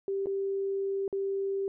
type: tone with dropouts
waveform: sine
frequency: 392 Hz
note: G4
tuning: in tune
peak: -28 dBFS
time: 0.08-1.68 s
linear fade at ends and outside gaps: 1 ms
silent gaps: 0.259-0.269 / 1.079-1.127 s
effects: none